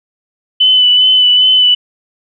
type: tone with vibrato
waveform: sine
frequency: 3004 Hz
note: F#7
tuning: 26 cents sharp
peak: -5 dBFS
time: 0.6-1.75 s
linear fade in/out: 10 ms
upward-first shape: sine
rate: 2.5 Hz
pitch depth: 21 cents each way
effects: none